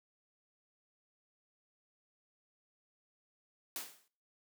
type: noise with exponential decay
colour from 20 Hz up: white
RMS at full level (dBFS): -38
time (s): 3.76-4.08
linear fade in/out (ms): 1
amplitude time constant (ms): 68
effects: noise-tail reverb RT60 0.5 s tail -23 dB re dry + high-pass 200 Hz 12 dB/octave